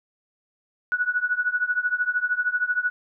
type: tone with tremolo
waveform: sine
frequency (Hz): 1471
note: F#6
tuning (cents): -11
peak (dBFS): -17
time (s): 0.92-2.9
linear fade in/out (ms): 0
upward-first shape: triangle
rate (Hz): 13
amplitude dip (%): 95
effects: none